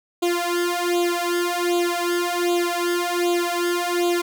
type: tone with flanger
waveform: sawtooth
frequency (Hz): 349.2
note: F4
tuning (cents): 0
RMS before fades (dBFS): -22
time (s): 0.22-4.22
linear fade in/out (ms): 10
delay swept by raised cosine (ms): 0.27 to 2.27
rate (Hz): 1.3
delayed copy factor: +0.95
effects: none